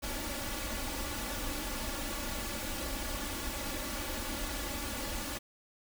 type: noise with comb filter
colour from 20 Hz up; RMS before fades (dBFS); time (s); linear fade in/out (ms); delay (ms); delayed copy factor
pink; -37; 0.02-5.39; 20; 3.5; +1
effects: none